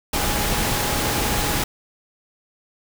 sine tone in noise, 830.6 Hz, G#5, in tune, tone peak -31 dBFS, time 0.13-1.64 s, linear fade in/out 5 ms, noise pink, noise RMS -22 dBFS, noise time 0.13-1.64 s, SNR -12 dB, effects none

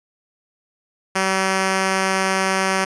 5% pulse tone, 190.8 Hz, G3, 47 cents flat, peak -6 dBFS, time 1.15-2.85 s, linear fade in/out 10 ms, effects resampled to 22050 Hz

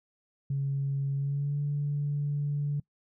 sine tone with pitch glide, 138.5 to 144.88 Hz, C#3 to D3, -1 to -23 cents, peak -26 dBFS, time 0.5-2.8 s, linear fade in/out 5 ms, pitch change +78 cents, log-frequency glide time 1.15-1.59 s, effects noise-tail reverb RT60 0.1 s tail -24 dB re dry + tanh soft clip ceiling -22 dBFS

